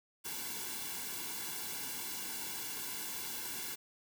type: noise with comb filter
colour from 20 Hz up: white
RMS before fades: -41 dBFS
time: 0.24-3.76 s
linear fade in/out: 20 ms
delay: 1.6 ms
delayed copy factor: -1
effects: none